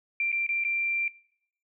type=tone with dropouts; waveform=sine; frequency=2363 Hz; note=D7; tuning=10 cents sharp; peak=-24 dBFS; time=0.2-1.08 s; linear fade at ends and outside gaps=2 ms; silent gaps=0.318-0.326 / 0.466-0.49 / 0.639-0.648 s; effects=noise-tail reverb RT60 0.7 s tail -23 dB re dry